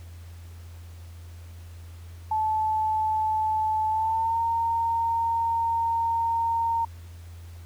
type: tone with pitch glide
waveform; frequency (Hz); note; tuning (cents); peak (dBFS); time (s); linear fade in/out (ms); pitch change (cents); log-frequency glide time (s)
sine; 870 to 919.6; A5 to A#5; -20 to -24; -22; 2.31-6.85; 5; +96; 3.89-4.4
effects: added 85 Hz sine -40 dBFS peak until 7.65 s + pink hiss -55 dBFS RMS until 7.65 s